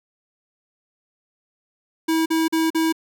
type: tone bursts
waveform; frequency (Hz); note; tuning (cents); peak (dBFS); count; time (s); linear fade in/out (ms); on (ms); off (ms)
square; 323; E4; -35; -18; 4; 2.08-2.926; 10; 180; 42
effects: none